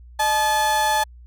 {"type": "tone pair together", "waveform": "35% pulse", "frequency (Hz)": [612.2, 863], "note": ["D#5", "A5"], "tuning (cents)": [-28, -34], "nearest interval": "tritone", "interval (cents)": 594, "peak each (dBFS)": [-26, -16], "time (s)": [0.19, 1.04], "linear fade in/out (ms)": 10, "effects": ["added 60 Hz sine -41 dBFS peak until 1.26 s"]}